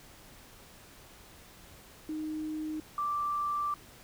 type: tone pair in turn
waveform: sine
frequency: 309.8 / 1173.4 Hz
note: D#4 / D6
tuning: -7 / -2 cents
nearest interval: octave + major seventh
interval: 2305 cents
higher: second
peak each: -33 / -29 dBFS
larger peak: second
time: 2.09-2.8 / 2.98-3.74 s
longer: second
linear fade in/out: 2 ms
effects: pink hiss -54 dBFS RMS until 4.03 s